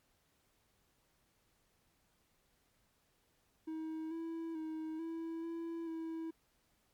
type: tone with pitch steps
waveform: triangle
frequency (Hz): 317.7 / 328.9 / 316.1 / 328.4 / 332.8 / 325.6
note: D#4 / E4 / D#4 / E4 / E4 / E4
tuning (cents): +36 / -4 / +27 / -6 / +17 / -21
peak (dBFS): -37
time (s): 3.67-6.31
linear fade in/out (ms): 10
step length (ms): 440
effects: pink hiss -75 dBFS RMS until 6.93 s + MP3 96 kbps